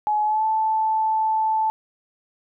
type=tone with pitch glide; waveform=sine; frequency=846 to 876.3 Hz; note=G#5 to A5; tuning=+32 to -7 cents; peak=-18 dBFS; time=0.07-1.7 s; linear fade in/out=0 ms; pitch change=+61 cents; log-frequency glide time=0.23-0.45 s; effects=none